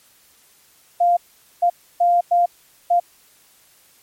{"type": "tone bursts at uneven times", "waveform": "sine", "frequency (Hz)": 698.5, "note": "F5", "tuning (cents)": 0, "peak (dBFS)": -12, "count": 5, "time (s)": [[1, 1.17], [1.62, 1.7], [2, 2.21], [2.31, 2.46], [2.9, 3]], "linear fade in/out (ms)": 10, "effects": ["white hiss -54 dBFS RMS until 4.02 s", "MP3 64 kbps"]}